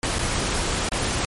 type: noise with dropouts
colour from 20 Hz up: pink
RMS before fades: -24 dBFS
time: 0.03-1.25 s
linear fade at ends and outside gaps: 1 ms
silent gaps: 0.185-0.191 / 0.889-0.918 s
effects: MP3 48 kbps